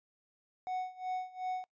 triangle tone with tremolo, 740 Hz, F#5, in tune, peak -30 dBFS, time 0.67-1.64 s, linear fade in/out 0 ms, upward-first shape sine, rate 2.7 Hz, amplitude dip 90%, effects noise-tail reverb RT60 0.1 s tail -23 dB re dry + resampled to 16000 Hz

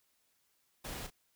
pink noise with echo, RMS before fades -43 dBFS, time 0.84-1.07 s, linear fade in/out 10 ms, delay 34 ms, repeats 1, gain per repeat -9 dB, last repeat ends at 1.104 s, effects white hiss -75 dBFS RMS until 1.35 s

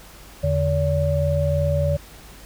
sine tone cluster, 83.3 / 146.5 / 572 Hz, E2 / D3 / D5, +19 / -4 / -46 cents, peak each -22 dBFS, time 0.43-1.97 s, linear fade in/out 10 ms, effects added 50 Hz sine -46 dBFS peak until 2.45 s + pink hiss -45 dBFS RMS until 2.45 s

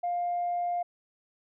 sine tone, 703 Hz, F5, 11 cents sharp, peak -26 dBFS, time 0.03-0.83 s, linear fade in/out 10 ms, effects tanh soft clip ceiling -23 dBFS

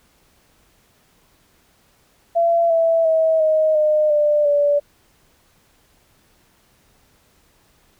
sine tone with pitch steps, 677 / 659.6 / 642.7 / 626.2 / 610.1 / 594.5 / 579.2 Hz, E5 / E5 / E5 / D#5 / D#5 / D5 / D5, +46 / +1 / -44 / +11 / -34 / +21 / -24 cents, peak -13 dBFS, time 2.35-4.8 s, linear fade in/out 20 ms, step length 350 ms, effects pink hiss -58 dBFS RMS until 7.99 s

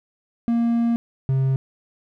triangle tone pair in turn, 233.6 / 133.36 Hz, A#3 / C3, +4 / +33 cents, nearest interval minor seventh, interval 971 cents, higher first, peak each -15 dBFS, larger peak neither, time 0.48-0.96 / 1.29-1.56 s, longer first, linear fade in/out 0 ms, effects none

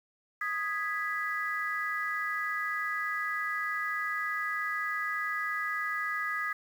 sine chord, G# minor, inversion second, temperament equal, 1244.5 / 1661.2 / 1975.5 Hz, D#6 / G#6 / B6, 0 / 0 / 0 cents, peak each -34 dBFS, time 0.41-6.53 s, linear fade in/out 5 ms, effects tanh soft clip ceiling -20 dBFS + 9-bit

